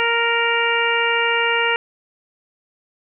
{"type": "harmonic tone", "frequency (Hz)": 466.2, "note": "A#4", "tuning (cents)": 0, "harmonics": [1, 2, 3, 4, 5, 6], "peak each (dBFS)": [-23, -23, -23, -23, -23, -23], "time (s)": [0, 1.76], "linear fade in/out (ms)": 0, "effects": []}